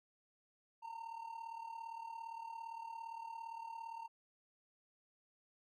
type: tone with amplitude modulation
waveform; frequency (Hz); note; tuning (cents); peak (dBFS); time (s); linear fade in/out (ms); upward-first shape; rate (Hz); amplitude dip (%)
triangle; 914; A#5; -34; -40; 0.82-4.08; 20; sine; 37.5; 70
effects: none